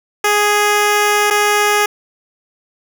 10% pulse tone with dropouts, 415.3 Hz, G#4, in tune, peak -3 dBFS, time 0.24-1.86 s, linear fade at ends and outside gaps 5 ms, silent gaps 1.303-1.307 s, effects none

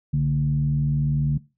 sine tone with frequency modulation, 144.3 Hz, D3, 30 cents flat, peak -18 dBFS, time 0.13-1.38 s, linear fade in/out 10 ms, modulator 80.8 Hz, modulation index 0.51, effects noise-tail reverb RT60 0.3 s tail -21 dB re dry

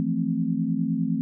sine chord, F major seventh, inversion third, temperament equal, 164.81 / 174.61 / 220 / 261.6 Hz, E3 / F3 / A3 / C4, 0 / 0 / 0 / 0 cents, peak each -28 / -29 / -27 / -27 dBFS, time 0-1.21 s, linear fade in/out 0 ms, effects none

